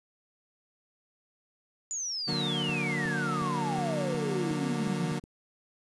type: exponential sweep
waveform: sine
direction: down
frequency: 7040 to 152.3 Hz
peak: -31 dBFS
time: 1.91-5.12 s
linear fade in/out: 0 ms
type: chord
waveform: 30% pulse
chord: D augmented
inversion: none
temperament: equal with one note detuned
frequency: 146.83 / 181.82 / 233.1 Hz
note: D3 / F#3 / A#3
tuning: 0 / -30 / 0 cents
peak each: -31 / -32 / -33 dBFS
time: 2.27-5.2 s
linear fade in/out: 20 ms
type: click train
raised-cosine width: 3 ms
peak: -34 dBFS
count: 9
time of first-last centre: 2.33-5.239 s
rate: 2.75 Hz
effects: resampled to 24000 Hz + 10-bit